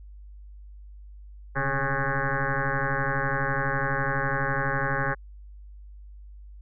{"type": "tone with frequency modulation", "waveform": "sine", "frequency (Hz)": 822, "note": "G#5", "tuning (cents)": -18, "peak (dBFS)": -23, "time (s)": [1.55, 5.15], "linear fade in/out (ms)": 20, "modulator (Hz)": 136, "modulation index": 7.1, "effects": ["added 50 Hz sine -42 dBFS peak until 6.61 s"]}